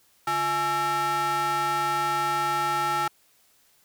square ring-modulated tone, 246.9 Hz, B3, in tune, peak -21 dBFS, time 0.27-3.08 s, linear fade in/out 5 ms, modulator 1090 Hz, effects white hiss -62 dBFS RMS until 3.84 s

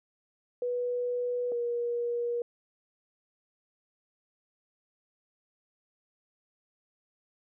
sine tone pair in turn, 490 / 476.6 Hz, B4 / A#4, -14 / +38 cents, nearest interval unison, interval 48 cents, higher first, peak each -28 dBFS, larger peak neither, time 0.62-1.52 / 1.52-2.42 s, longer neither, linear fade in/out 2 ms, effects none

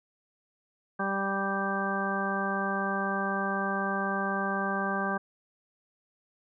harmonic tone, 196 Hz, G3, in tune, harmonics 1 / 2 / 3 / 4 / 5 / 6 / 8, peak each -33 / -37 / -37 / -35 / -39 / -34 / -33 dBFS, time 0.99-5.18 s, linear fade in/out 10 ms, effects none

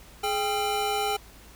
square tone cluster, 420.6 / 796 / 1368 / 3004 Hz, G#4 / G5 / F6 / F#7, +22 / +26 / -36 / +26 cents, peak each -31 / -28 / -36 / -36 dBFS, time 0.23-1.17 s, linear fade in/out 10 ms, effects added 54 Hz sine -51 dBFS peak until 1.55 s + pink hiss -51 dBFS RMS until 1.55 s

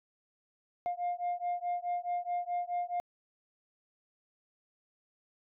sine beating tone pair, 704 / 708.7 Hz, F5 / F5, +14 / +25 cents, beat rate 4.7 Hz, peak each -33 / -33 dBFS, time 0.86-3 s, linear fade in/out 0 ms, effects tanh soft clip ceiling -28 dBFS

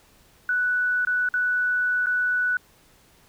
sine tone with dropouts, 1482 Hz, F#6, 2 cents sharp, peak -20 dBFS, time 0.49-2.57 s, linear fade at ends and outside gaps 2 ms, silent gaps 1.05-1.071 / 1.289-1.339 / 2.06-2.068 s, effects pink hiss -57 dBFS RMS until 3.28 s

